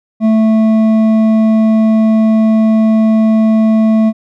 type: tone with hard clipping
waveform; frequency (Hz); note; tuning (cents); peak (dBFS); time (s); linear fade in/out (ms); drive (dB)
sine; 220; A3; 0; -8; 0.2-4.13; 50; 7
effects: none